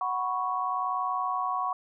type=chord; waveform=sine; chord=F# suspended fourth; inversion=none; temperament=equal; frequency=740 / 987.8 / 1108.7 Hz; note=F#5 / B5 / C#6; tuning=0 / 0 / 0 cents; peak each=-32 / -33 / -29 dBFS; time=0.01-1.73 s; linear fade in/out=2 ms; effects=none